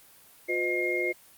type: tone cluster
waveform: sine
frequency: 358.1 / 503 / 619 / 2134 Hz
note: F4 / B4 / D#5 / C7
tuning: +43 / +32 / -9 / +34 cents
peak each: -30 / -34 / -36 / -28 dBFS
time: 0.48-1.13 s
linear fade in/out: 20 ms
effects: white hiss -55 dBFS RMS until 1.37 s + Opus 32 kbps